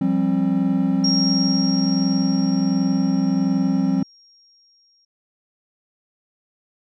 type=chord; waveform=triangle; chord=F suspended second; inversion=none; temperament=equal with one note detuned; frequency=174.61 / 196 / 266.5 Hz; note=F3 / G3 / C4; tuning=0 / 0 / +32 cents; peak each=-21 / -19 / -18 dBFS; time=0.01-4.03 s; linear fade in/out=5 ms
type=tone with exponential decay; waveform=sine; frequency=5580 Hz; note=F8; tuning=2 cents flat; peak=-18 dBFS; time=1.04-5.05 s; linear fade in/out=5 ms; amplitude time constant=870 ms
effects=none